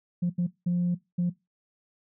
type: tone bursts at uneven times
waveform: sine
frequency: 176.1 Hz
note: F3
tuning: 15 cents sharp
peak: -21 dBFS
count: 4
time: 0.22-0.3 / 0.38-0.47 / 0.66-0.95 / 1.18-1.3 s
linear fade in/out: 10 ms
effects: noise-tail reverb RT60 0.2 s tail -19 dB re dry + tanh soft clip ceiling -20 dBFS